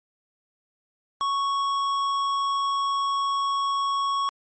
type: tone with tanh clipping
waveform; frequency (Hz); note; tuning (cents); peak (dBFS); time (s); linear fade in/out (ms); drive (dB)
sine; 1108.7; C#6; 0; -24; 1.21-4.29; 0; 12
effects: MP3 32 kbps